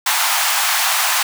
pink high-pass noise, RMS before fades -17 dBFS, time 0.06-1.23 s, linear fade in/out 5 ms, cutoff 740 Hz, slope 48 dB/octave, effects none

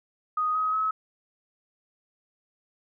sine tone with pitch steps, 1245 / 1265.3 / 1285.9 Hz, D#6 / D#6 / E6, +1 / +29 / -43 cents, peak -23 dBFS, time 0.37-0.91 s, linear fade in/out 5 ms, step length 180 ms, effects none

